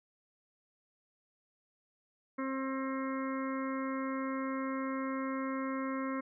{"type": "harmonic tone", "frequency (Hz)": 266.5, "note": "C4", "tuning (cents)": 32, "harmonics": [1, 2, 4, 5, 6, 7, 8], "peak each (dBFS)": [-35, -41, -41, -45, -51, -49, -48], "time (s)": [2.38, 6.21], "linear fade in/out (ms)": 10, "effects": []}